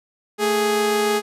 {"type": "tone pair together", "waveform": "sawtooth", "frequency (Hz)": [221, 415.3], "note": ["A3", "G#4"], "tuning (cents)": [8, 0], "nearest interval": "major seventh", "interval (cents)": 1092, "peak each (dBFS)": [-22, -14], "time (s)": [0.38, 1.22], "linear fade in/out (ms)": 50, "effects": ["resampled to 32000 Hz"]}